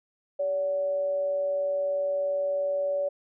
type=tone with amplitude modulation; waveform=sine; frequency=570 Hz; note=C#5; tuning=48 cents sharp; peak=-23 dBFS; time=0.39-3.09 s; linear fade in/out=10 ms; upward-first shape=sine; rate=177 Hz; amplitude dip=30%; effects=none